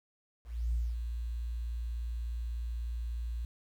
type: tone with ADSR envelope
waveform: sine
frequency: 58.27 Hz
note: A#1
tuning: in tune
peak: -26 dBFS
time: 0.44-3.45 s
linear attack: 290 ms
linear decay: 220 ms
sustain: -7 dB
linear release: 3 ms
effects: tanh soft clip ceiling -25 dBFS + 10-bit